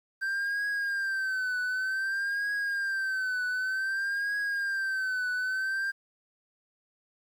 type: tone with vibrato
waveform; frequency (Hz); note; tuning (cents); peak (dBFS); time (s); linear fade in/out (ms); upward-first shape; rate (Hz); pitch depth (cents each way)
triangle; 1568; G6; 0; -26; 0.21-5.92; 20; triangle; 0.54; 95
effects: 10-bit